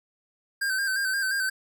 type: tone with vibrato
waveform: square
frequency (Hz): 1568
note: G6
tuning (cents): 0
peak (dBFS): -25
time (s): 0.61-1.5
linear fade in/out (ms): 10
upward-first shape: square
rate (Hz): 5.7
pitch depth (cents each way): 41
effects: none